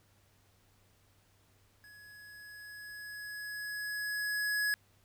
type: tone with level ramp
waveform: square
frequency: 1682 Hz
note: G#6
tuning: 22 cents sharp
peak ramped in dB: -54 to -29 dBFS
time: 1.84-4.74 s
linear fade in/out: 0 ms
effects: added 98 Hz sine -69 dBFS peak until 5.04 s + pink hiss -69 dBFS RMS until 5.04 s